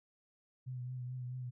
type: tone with vibrato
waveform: sine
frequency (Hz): 125.8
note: B2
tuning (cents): +32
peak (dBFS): -39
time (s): 0.66-1.51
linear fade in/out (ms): 20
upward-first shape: triangle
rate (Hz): 4.6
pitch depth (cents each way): 41
effects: none